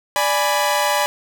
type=chord; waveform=sawtooth; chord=G# diminished; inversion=second; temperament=equal; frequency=587.3 / 830.6 / 987.8 Hz; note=D5 / G#5 / B5; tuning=0 / 0 / 0 cents; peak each=-17 dBFS; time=0.16-1.06 s; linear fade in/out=0 ms; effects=none